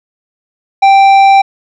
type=tone with tanh clipping; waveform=sine; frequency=784 Hz; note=G5; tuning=in tune; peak=-4 dBFS; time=0.82-1.42 s; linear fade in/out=10 ms; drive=10 dB; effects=none